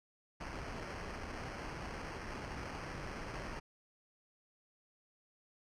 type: noise with sample-and-hold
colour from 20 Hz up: pink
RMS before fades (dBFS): -44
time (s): 0.4-3.6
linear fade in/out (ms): 10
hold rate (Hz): 3675
effects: low-pass 6000 Hz 12 dB/octave